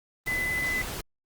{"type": "tone in noise", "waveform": "sine", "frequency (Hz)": 2012, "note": "B6", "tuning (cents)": 32, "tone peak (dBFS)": -26, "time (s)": [0.27, 0.82], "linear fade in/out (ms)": 5, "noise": "pink", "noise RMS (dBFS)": -35, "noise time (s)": [0.26, 1.01], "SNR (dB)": 6, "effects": ["Opus 32 kbps"]}